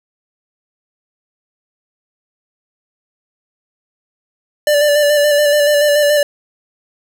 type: tone with vibrato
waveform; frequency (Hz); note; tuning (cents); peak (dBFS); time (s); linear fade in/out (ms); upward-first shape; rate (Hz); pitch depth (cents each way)
square; 587; D5; -1; -10; 4.67-6.23; 2; square; 7; 23
effects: none